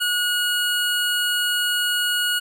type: tone pair together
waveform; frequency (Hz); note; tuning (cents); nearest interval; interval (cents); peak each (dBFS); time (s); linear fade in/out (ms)
square; 1450 / 2900; F#6 / F#7; -35 / -35; octave; 1200; -23; 0-2.4; 20
effects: none